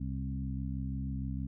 harmonic tone with a mistuned harmonic, 66.3 Hz, C2, 23 cents sharp, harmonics 1 / 2 / 3 / 4, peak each -37 / -38 / -40 / -42 dBFS, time 0-1.47 s, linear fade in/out 10 ms, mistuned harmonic 1, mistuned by +37 cents, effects none

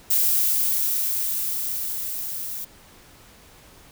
violet noise with level ramp, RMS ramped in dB -19 to -32 dBFS, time 0.1-2.65 s, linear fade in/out 10 ms, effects pink hiss -50 dBFS RMS until 3.91 s

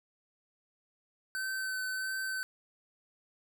square tone with vibrato, 1530 Hz, G6, 42 cents flat, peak -34 dBFS, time 1.35-2.43 s, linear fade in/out 0 ms, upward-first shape sine, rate 1.5 Hz, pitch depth 15 cents each way, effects none

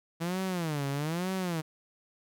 sawtooth tone with vibrato, 162.2 Hz, E3, 28 cents flat, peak -26 dBFS, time 0.2-1.62 s, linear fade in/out 20 ms, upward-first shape sine, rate 1.1 Hz, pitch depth 270 cents each way, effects none

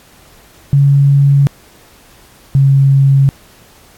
sine tone pair in turn, 140.2 / 137.08 Hz, C#3 / C#3, +20 / -19 cents, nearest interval unison, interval 39 cents, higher first, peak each -5 dBFS, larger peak neither, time 0.73-1.47 / 2.55-3.29 s, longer neither, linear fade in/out 0 ms, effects pink hiss -44 dBFS RMS until 3.97 s + AAC 64 kbps

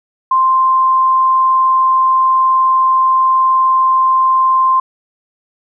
sine tone, 1046.5 Hz, C6, in tune, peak -8 dBFS, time 0.31-4.8 s, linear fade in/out 5 ms, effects none

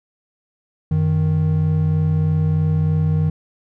triangle tone pair together, 92.7 / 155.9 Hz, F#2 / D#3, +4 / +4 cents, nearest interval major sixth, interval 900 cents, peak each -18 / -14 dBFS, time 0.91-3.3 s, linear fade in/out 5 ms, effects none

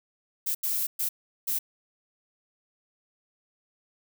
violet noise bursts at uneven times, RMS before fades -28 dBFS, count 4, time 0.46-0.55 / 0.63-0.87 / 0.99-1.09 / 1.47-1.59 s, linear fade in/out 10 ms, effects none

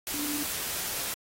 sine tone in noise, 293.8 Hz, D4, 1 cent sharp, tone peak -33 dBFS, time 0.14-0.43 s, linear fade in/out 0 ms, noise white, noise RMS -33 dBFS, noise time 0.07-1.14 s, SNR -3 dB, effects AAC 48 kbps

